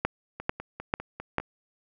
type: two click trains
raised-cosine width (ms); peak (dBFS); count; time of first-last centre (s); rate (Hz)
0.5; -9 / -21; 4 / 6; 0.05-1.383 / 0.4-1.4; 2.25 / 5
effects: none